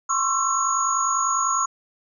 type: tone cluster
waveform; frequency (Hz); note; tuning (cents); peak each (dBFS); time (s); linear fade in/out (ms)
sine; 1056 / 1106 / 1336 / 6710; C6 / C#6 / E6 / G#8; +16 / -4 / +23 / +17; -25; 0.09-1.66; 10
effects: none